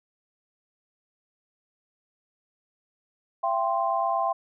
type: chord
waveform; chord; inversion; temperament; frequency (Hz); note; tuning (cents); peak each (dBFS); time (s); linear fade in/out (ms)
sine; C major; first; equal with one note detuned; 675.8 / 784 / 1046.5; E5 / G5 / C6; +43 / 0 / 0; -27; 3.43-4.33; 10
effects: none